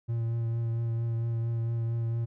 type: tone with vibrato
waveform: triangle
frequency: 115.6 Hz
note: A#2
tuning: 14 cents flat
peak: -25 dBFS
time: 0.08-2.26 s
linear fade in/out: 20 ms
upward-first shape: triangle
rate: 4.4 Hz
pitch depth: 20 cents each way
effects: none